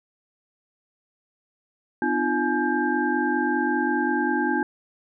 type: tone cluster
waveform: sine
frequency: 251.7 / 301.4 / 346.7 / 847 / 1587 Hz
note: B3 / D4 / F4 / G#5 / G6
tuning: +33 / +45 / -13 / +34 / +21 cents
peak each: -27 dBFS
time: 2.02-4.63 s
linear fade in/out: 2 ms
effects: none